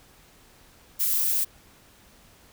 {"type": "noise", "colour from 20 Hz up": "violet", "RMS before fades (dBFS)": -24, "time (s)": [0.99, 1.45], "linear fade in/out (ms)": 20, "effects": ["pink hiss -55 dBFS RMS until 2.52 s"]}